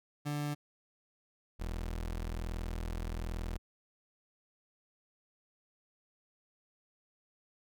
30% pulse tone pair in turn, 146.83 / 41.2 Hz, D3 / E1, 0 / 0 cents, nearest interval octave + minor seventh, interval 2200 cents, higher first, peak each -31 / -33 dBFS, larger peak first, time 0.25-0.55 / 1.59-3.58 s, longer second, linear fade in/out 20 ms, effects none

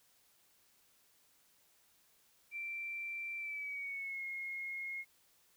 sine tone with pitch glide, 2349 to 2154 Hz, D7 to C7, 0 to +50 cents, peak -39 dBFS, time 2.51-5.05 s, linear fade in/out 50 ms, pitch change -150 cents, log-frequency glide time 3.37-4.24 s, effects white hiss -70 dBFS RMS until 5.56 s

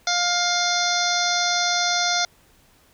harmonic tone with a mistuned harmonic, 705 Hz, F5, 16 cents sharp, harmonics 1 / 2 / 3 / 5 / 6 / 7 / 8 / 9, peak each -25 / -26 / -29 / -27 / -28 / -29 / -28 / -30 dBFS, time 0.07-2.25 s, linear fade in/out 2 ms, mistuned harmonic 7, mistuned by +17 cents, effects pink hiss -57 dBFS RMS until 2.93 s

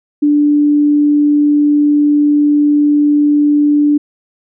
sine tone, 293.7 Hz, D4, in tune, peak -7 dBFS, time 0.22-3.98 s, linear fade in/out 10 ms, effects none

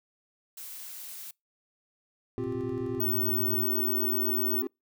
blue noise, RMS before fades -42 dBFS, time 0.57-1.31 s, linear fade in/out 5 ms
sine tone bursts, 116.54 Hz, A#2, in tune, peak -36 dBFS, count 15, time 2.38-3.629 s, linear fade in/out 0 ms, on 59 ms, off 26 ms
triangle chord, C suspended fourth, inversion none, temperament equal with one note detuned, 261.6 / 351.3 / 392 Hz, C4 / F4 / G4, 0 / +10 / 0 cents, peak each -33 dBFS, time 2.38-4.67 s, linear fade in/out 0 ms
sine tone, 15804 Hz, B9, in tune, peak -26 dBFS, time 3-4.62 s, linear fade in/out 5 ms
effects noise-tail reverb RT60 0.2 s tail -26 dB re dry

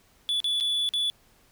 triangle tone with dropouts, 3443 Hz, A7, 38 cents flat, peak -22 dBFS, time 0.29-1.1 s, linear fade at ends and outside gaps 0 ms, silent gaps 0.403-0.443 / 0.601-0.608 / 0.89-0.937 s, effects pink hiss -61 dBFS RMS until 1.51 s

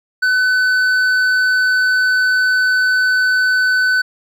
sine tone with hard clipping, 1507 Hz, F#6, 31 cents sharp, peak -13 dBFS, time 0.22-4.02 s, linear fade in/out 10 ms, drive 6 dB, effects none

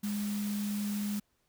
sine tone in noise, 206.1 Hz, G#3, 13 cents flat, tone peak -31 dBFS, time 0.03-1.2 s, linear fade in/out 10 ms, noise white, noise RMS -44 dBFS, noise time 0.03-1.2 s, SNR +10 dB, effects pink hiss -75 dBFS RMS until 1.48 s

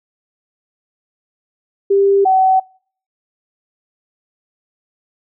sine tone pair in turn, 396.1 / 756.9 Hz, G4 / F#5, +18 / +39 cents, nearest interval major seventh, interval 1121 cents, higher second, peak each -9 dBFS, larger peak neither, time 1.9-2.25 / 2.25-2.6 s, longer neither, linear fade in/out 10 ms, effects noise-tail reverb RT60 0.5 s tail -25 dB re dry

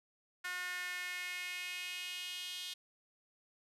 sawtooth tone with high-pass filter sweep, 360 Hz, F#4, 47 cents flat, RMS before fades -42 dBFS, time 0.44-2.74 s, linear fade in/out 10 ms, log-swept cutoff 1600 to 3400 Hz, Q 3.5, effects resampled to 32000 Hz

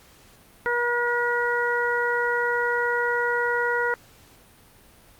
harmonic tone, 480.1 Hz, B4, 49 cents flat, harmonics 1 / 2 / 3 / 4, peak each -26 / -28 / -25 / -29 dBFS, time 0.66-3.94 s, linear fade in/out 0 ms, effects pink hiss -53 dBFS RMS until 5.19 s + Opus 48 kbps

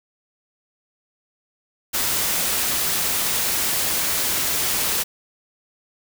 white noise, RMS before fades -22 dBFS, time 1.93-5.04 s, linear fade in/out 20 ms, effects none

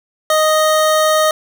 25% pulse tone, 622.3 Hz, D#5, in tune, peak -7 dBFS, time 0.3-1.31 s, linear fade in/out 2 ms, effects none

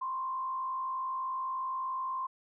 sine tone with frequency modulation, 1048 Hz, C6, 2 cents sharp, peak -32 dBFS, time 0.01-2.27 s, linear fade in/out 10 ms, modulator 51.6 Hz, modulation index 0.5, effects none

